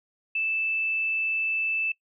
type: tone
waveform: sine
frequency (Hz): 2637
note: E7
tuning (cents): 0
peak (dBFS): -24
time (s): 0.35-1.92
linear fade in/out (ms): 5
effects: noise-tail reverb RT60 0.1 s tail -21 dB re dry